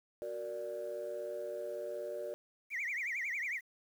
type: chord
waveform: sine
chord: Gb augmented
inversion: none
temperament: equal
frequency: 370 / 466.2 / 587.3 Hz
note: Gb4 / Bb4 / D5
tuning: 0 / 0 / 0 cents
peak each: -44 / -42 / -39 dBFS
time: 0.22-2.34 s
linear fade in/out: 0 ms
type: tone with vibrato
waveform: sine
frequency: 2108 Hz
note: C7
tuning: 12 cents sharp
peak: -33 dBFS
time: 2.7-3.61 s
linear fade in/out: 50 ms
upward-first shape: triangle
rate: 11 Hz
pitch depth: 250 cents each way
effects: tanh soft clip ceiling -32 dBFS + 10-bit